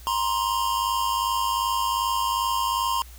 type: tone pair together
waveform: square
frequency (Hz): 946 / 1048.6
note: A#5 / C6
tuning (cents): +25 / +3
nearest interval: major second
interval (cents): 178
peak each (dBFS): -27 / -25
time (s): 0.07-3.02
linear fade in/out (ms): 0
effects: added 60 Hz sine -42 dBFS peak until 3.18 s + white hiss -50 dBFS RMS until 3.18 s